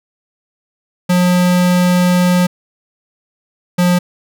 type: tone pair in turn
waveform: square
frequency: 179.2 / 177.86 Hz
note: F3 / F3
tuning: +45 / +32 cents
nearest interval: unison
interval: 13 cents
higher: first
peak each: -10 dBFS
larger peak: neither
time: 1.09-2.47 / 3.78-3.99 s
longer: first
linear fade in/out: 10 ms
effects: none